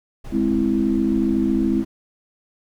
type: noise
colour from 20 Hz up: brown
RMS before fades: -33 dBFS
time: 0.24-1.85 s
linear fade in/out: 10 ms
type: chord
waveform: sine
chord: Ab augmented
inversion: none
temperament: equal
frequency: 207.7 / 261.6 / 329.6 Hz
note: Ab3 / C4 / E4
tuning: 0 / 0 / 0 cents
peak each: -21 dBFS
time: 0.31-1.85 s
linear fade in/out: 50 ms
effects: none